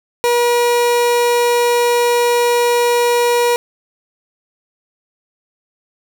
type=tone; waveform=30% pulse; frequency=480 Hz; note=B4; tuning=49 cents flat; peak=-9 dBFS; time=0.24-3.56 s; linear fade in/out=0 ms; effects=none